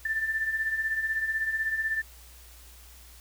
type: beating tone pair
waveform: sine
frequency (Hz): 1760 / 1776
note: A6 / A6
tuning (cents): 0 / +16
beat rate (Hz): 16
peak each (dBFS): -34 / -27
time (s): 0.05-2.02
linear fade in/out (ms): 5
effects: added 60 Hz sine -50 dBFS peak until 3.2 s + white hiss -53 dBFS RMS until 3.2 s